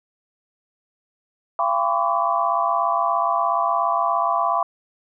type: tone cluster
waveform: sine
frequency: 684 / 798 / 1008 / 1095 / 1152 Hz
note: F5 / G5 / B5 / C#6 / D6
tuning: -36 / +31 / +35 / -22 / -34 cents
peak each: -23 / -26 / -23 / -29 / -23 dBFS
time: 1.59-4.63 s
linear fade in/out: 2 ms
effects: none